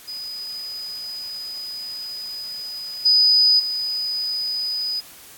sine tone with level steps, 4978 Hz, D#8, in tune, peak -29 / -12 / -22 dBFS, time 0.07-5.01 s, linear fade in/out 20 ms, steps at 3.05 / 3.59 s, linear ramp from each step 10 ms, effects white hiss -44 dBFS RMS until 5.37 s + AAC 64 kbps

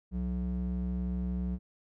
triangle ring-modulated tone, 123.47 Hz, B2, in tune, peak -25 dBFS, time 0.11-1.59 s, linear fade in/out 50 ms, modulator 58.6 Hz, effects none

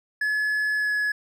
triangle tone with pitch glide, 1707 to 1694.2 Hz, G#6 to G#6, +47 to +34 cents, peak -20 dBFS, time 0.21-1.12 s, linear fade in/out 5 ms, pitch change -13 cents, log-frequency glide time 0.76-0.91 s, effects none

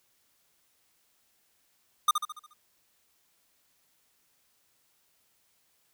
square tone with echo, 1218 Hz, D#6, 37 cents flat, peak -19 dBFS, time 2.08-2.11 s, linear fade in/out 5 ms, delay 71 ms, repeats 6, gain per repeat -6 dB, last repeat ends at 2.536 s, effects white hiss -70 dBFS RMS until 5.93 s

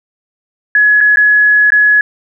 sine tone with dropouts, 1690 Hz, G#6, 30 cents sharp, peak -5 dBFS, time 0.75-2.01 s, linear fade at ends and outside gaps 2 ms, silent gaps 1.006-1.01 / 1.159-1.171 / 1.704-1.72 s, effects none

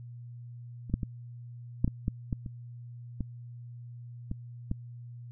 clicks, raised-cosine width 5 ms, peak -27 / -13 / -19 / -12 / -18 / -15 / -18 / -26 / -19 / -20 / -17 dBFS, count 11, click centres 0.898 / 0.94 / 1.032 / 1.845 / 1.878 / 2.081 / 2.328 / 2.462 / 3.207 / 4.314 / 4.714 s, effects added 120 Hz sine -42 dBFS peak until 5.31 s

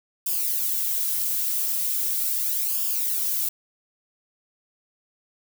violet noise with flanger, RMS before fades -25 dBFS, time 0.26-3.49 s, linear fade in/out 5 ms, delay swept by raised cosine 0.49 to 3.59 ms, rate 0.39 Hz, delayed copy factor -0.7, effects none

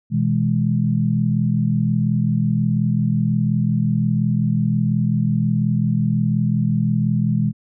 sine chord, E major, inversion second, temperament equal with one note detuned, 123.47 / 162.08 / 207.7 Hz, B2 / E3 / G#3, 0 / -29 / 0 cents, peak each -20 dBFS, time 0.1-7.53 s, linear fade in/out 50 ms, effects none

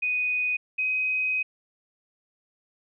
sine tone pair in turn, 2489 / 2519 Hz, D#7 / D#7, 0 / +21 cents, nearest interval unison, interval 21 cents, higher second, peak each -23 dBFS, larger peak neither, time 0.02-0.57 / 0.78-1.43 s, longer second, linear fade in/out 10 ms, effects none

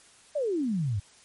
sine exponential sweep, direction down, 625 to 92.5 Hz, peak -25 dBFS, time 0.35-1 s, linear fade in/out 10 ms, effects white hiss -56 dBFS RMS until 1.24 s + MP3 48 kbps

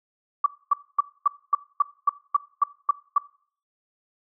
sine tone bursts, 1150 Hz, D6, 37 cents flat, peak -14 dBFS, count 11, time 0.44-3.182 s, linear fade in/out 5 ms, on 22 ms, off 250 ms, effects noise-tail reverb RT60 0.5 s tail -21 dB re dry

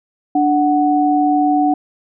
sine tone pair together, 294.4 / 741.8 Hz, D4 / F#5, +4 / +4 cents, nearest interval octave + major third, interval 1600 cents, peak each -14 dBFS, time 0.35-1.74 s, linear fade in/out 5 ms, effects none

